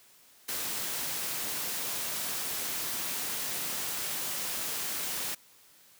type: noise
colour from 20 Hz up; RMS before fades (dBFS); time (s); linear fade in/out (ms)
white; -34; 0.48-5.35; 10
effects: white hiss -59 dBFS RMS until 5.99 s + high-pass 100 Hz 12 dB/octave